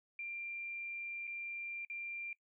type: tone with dropouts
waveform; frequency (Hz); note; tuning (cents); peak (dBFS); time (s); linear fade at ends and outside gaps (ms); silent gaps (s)
sine; 2377; D7; +20; -40; 0.19-2.33; 2; 1.271-1.275 / 1.85-1.899
effects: noise-tail reverb RT60 0.1 s tail -23 dB re dry